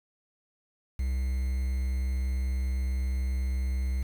triangle tone with quantisation, 64.7 Hz, C2, 19 cents flat, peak -24 dBFS, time 0.99-4.03 s, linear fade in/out 5 ms, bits 8, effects none

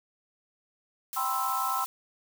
blue noise, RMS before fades -37 dBFS, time 1.13-1.86 s, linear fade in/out 0 ms
sine chord, C major seventh, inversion second, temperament equal, 784 / 987.8 / 1046.5 / 1318.5 Hz, G5 / B5 / C6 / E6, 0 / 0 / 0 / 0 cents, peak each -34 / -36 / -31 / -31 dBFS, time 1.16-1.85 s, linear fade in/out 10 ms
effects none

